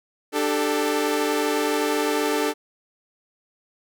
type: chord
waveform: sawtooth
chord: D suspended fourth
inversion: none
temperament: equal with one note detuned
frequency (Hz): 297.2 / 392 / 440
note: D4 / G4 / A4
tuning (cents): +21 / 0 / 0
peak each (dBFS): -21 / -24 / -20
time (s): 0.32-2.54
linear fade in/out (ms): 50
effects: none